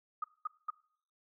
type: tone bursts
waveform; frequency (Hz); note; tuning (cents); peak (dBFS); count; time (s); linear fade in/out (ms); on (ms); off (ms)
sine; 1244.5; D#6; 0; -32; 3; 0.22-0.703; 5; 21; 210
effects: noise-tail reverb RT60 0.6 s tail -22 dB re dry